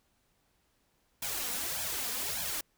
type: noise with flanger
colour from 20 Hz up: white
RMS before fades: -35 dBFS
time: 1.22-2.61 s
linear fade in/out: 5 ms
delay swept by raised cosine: 1.2 to 4.2 ms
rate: 1.7 Hz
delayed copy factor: +0.95
effects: pink hiss -73 dBFS RMS until 2.77 s